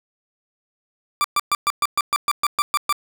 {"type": "tone bursts", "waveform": "40% pulse", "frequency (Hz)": 1174.7, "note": "D6", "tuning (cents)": 0, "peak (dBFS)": -15, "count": 12, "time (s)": [1.21, 2.926], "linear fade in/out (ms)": 0, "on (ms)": 33, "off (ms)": 120, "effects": []}